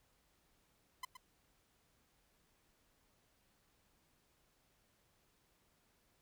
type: tone with echo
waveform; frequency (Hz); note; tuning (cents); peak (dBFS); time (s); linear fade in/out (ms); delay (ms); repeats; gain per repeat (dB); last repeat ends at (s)
sawtooth; 1019; C6; -46; -37; 1.03-1.05; 5; 120; 1; -10; 1.17
effects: pink hiss -75 dBFS RMS until 6.21 s